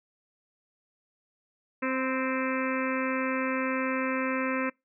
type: harmonic tone with a mistuned harmonic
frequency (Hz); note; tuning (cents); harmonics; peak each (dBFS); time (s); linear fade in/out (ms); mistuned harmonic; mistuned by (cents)
261.6; C4; 0; 1 / 2 / 4 / 5 / 6 / 7 / 8 / 9 / 10; -30 / -33 / -36 / -37 / -38 / -38 / -39 / -40 / -40; 1.82-4.7; 10; 4; -22
effects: noise-tail reverb RT60 0.2 s tail -24 dB re dry